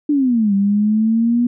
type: exponential two-way sweep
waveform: sine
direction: down then up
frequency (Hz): 302.2 to 196 to 243.6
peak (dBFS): -12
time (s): 0.09-1.47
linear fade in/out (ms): 5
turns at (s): 0.54
effects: none